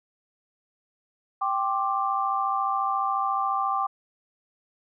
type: chord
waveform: sine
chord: G suspended fourth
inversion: none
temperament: equal with one note detuned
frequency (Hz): 784 / 1060.5 / 1174.7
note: G5 / C6 / D6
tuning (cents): 0 / +23 / 0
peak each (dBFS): -27 / -30 / -26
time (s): 1.41-3.87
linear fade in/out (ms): 10
effects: none